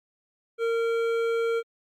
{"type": "tone with hard clipping", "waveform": "triangle", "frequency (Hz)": 460, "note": "A#4", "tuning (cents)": -23, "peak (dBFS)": -25, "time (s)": [0.58, 1.63], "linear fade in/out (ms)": 50, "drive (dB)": 15, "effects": ["Opus 48 kbps"]}